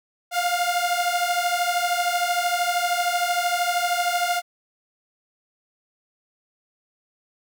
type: beating tone pair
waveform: sawtooth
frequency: 698.5 / 711.5 Hz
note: F5 / F5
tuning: 0 / +32 cents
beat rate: 13 Hz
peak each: -20 dBFS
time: 0.31-4.42 s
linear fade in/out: 50 ms
effects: none